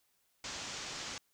white low-pass noise, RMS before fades -43 dBFS, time 0.44-1.18 s, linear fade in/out 2 ms, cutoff 7100 Hz, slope 48 dB/octave, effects white hiss -75 dBFS RMS until 1.33 s

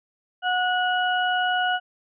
harmonic tone, 731 Hz, F#5, 21 cents flat, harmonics 1 / 2 / 4, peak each -23 / -24 / -29 dBFS, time 0.42-1.8 s, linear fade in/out 50 ms, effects none

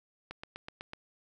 click train, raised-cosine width 0.3 ms, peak -25 dBFS, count 6, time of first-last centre 0.31-0.934 s, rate 8.01 Hz, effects none

